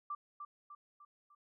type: tone with echo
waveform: sine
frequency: 1174.7 Hz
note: D6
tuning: in tune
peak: -37 dBFS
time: 0.1-0.15 s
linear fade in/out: 5 ms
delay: 300 ms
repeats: 4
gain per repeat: -6 dB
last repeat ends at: 1.35 s
effects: none